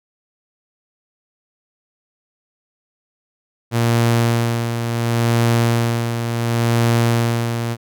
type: tone with tremolo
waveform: sawtooth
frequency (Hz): 117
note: A#2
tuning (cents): +7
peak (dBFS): -9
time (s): 3.71-7.77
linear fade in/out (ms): 50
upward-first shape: sine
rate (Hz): 0.7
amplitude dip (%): 55
effects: none